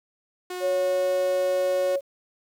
sawtooth tone with pitch glide, 363 to 365.3 Hz, F#4 to F#4, -33 to -22 cents, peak -27 dBFS, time 0.5-1.96 s, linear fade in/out 5 ms, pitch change +11 cents, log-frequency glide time 0.63-1.08 s
sine tone, 554.4 Hz, C#5, in tune, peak -21 dBFS, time 0.6-2.01 s, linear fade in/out 50 ms
effects 9-bit

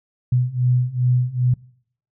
sine beating tone pair, 123.47 / 125.97 Hz, B2 / B2, 0 / +35 cents, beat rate 2.5 Hz, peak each -20 / -18 dBFS, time 0.32-1.54 s, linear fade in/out 5 ms, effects noise-tail reverb RT60 0.6 s tail -23 dB re dry

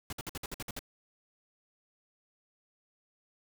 pink noise bursts, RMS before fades -39 dBFS, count 9, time 0.1-0.792 s, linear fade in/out 2 ms, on 28 ms, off 55 ms, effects none

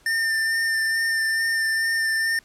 square tone with vibrato, 1800 Hz, A6, 39 cents sharp, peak -21 dBFS, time 0.06-2.39 s, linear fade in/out 2 ms, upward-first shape sine, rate 2.3 Hz, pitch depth 14 cents each way, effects pink hiss -56 dBFS RMS until 2.44 s + low-pass 11000 Hz 12 dB/octave

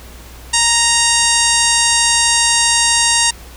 harmonic tone, 932.3 Hz, A#5, in tune, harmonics 1 / 2 / 3 / 4 / 5 / 6 / 7 / 8 / 9 / 10, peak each -20 / -20 / -20 / -20 / -20 / -20 / -20 / -20 / -20 / -20 dBFS, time 0.53-3.31 s, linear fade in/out 10 ms, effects added 60 Hz sine -35 dBFS peak until 3.56 s + pink hiss -39 dBFS RMS until 3.56 s

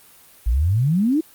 sine exponential sweep, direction up, 51.91 to 332.9 Hz, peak -15 dBFS, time 0.46-1.21 s, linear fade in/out 10 ms, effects white hiss -49 dBFS RMS until 1.34 s + Opus 32 kbps

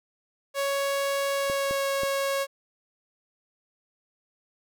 sawtooth tone with pitch glide, 556 to 550.6 Hz, C#5 to C#5, +5 to -12 cents, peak -21 dBFS, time 0.54-2.47 s, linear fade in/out 50 ms, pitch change -17 cents, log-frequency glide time 1.33-1.86 s
clicks, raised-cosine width 2 ms, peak -22 dBFS, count 3, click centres 1.499 / 1.71 / 2.034 s
effects none

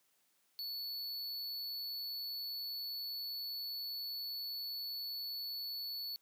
square tone, 4435 Hz, C#8, in tune, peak -40 dBFS, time 0.59-6.16 s, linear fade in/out 0 ms, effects white hiss -75 dBFS RMS until 6.21 s + high-pass 150 Hz 12 dB/octave

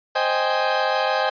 30% pulse chord, Ab major seventh, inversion first, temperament equal, 523.3 / 622.3 / 784 / 830.6 Hz, C5 / Eb5 / G5 / Ab5, 0 / 0 / 0 / 0 cents, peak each -22 dBFS, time 0.15-1.3 s, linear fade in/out 10 ms, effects resampled to 11025 Hz

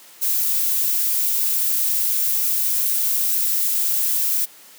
violet noise, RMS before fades -20 dBFS, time 0.21-4.46 s, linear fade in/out 20 ms, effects white hiss -46 dBFS RMS until 4.78 s + high-pass 200 Hz 12 dB/octave

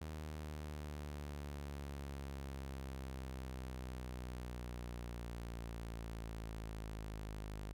sawtooth exponential sweep, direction down, 77.78 to 51.6 Hz, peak -40 dBFS, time 0.01-7.73 s, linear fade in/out 5 ms, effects none

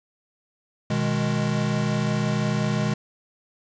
square chord, G# minor, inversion first, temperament equal, 123.47 / 155.56 / 207.7 Hz, B2 / D#3 / G#3, 0 / 0 / 0 cents, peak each -27 / -27 / -26 dBFS, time 0.9-2.94 s, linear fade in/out 5 ms, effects resampled to 16000 Hz + 8-bit

